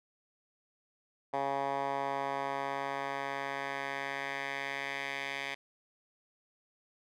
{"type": "tone with band-pass filter sweep", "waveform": "10% pulse", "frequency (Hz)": 138.4, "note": "C#3", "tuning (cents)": -2, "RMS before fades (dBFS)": -36, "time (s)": [1.33, 5.55], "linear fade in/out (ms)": 10, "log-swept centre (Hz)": [850, 2400], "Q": 1.8, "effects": []}